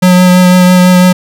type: tone with vibrato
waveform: square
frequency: 181.5 Hz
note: F#3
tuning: 33 cents flat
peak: -3 dBFS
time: 0.02-1.13 s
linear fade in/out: 10 ms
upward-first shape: triangle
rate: 6 Hz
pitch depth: 15 cents each way
effects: none